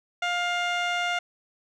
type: tone with low-pass filter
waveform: 15% pulse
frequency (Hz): 705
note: F5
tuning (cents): +16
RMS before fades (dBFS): -27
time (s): 0.22-1.19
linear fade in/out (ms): 5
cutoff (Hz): 4200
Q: 1
effects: none